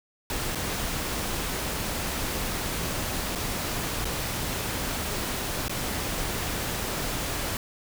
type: noise with dropouts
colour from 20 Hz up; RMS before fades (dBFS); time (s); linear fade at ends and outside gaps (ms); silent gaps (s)
pink; -30; 0.3-7.57; 1; 0.549-0.555 / 3.351-3.356 / 4.046-4.053 / 5.682-5.695
effects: none